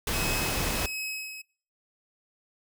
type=noise; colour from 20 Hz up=pink; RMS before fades=-29 dBFS; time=0.07-0.86 s; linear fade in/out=2 ms
type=tone with tremolo; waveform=sawtooth; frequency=2558 Hz; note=D#7; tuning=47 cents sharp; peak=-28 dBFS; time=0.13-1.42 s; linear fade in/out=10 ms; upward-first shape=sine; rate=1.4 Hz; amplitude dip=60%
effects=noise-tail reverb RT60 0.4 s tail -23 dB re dry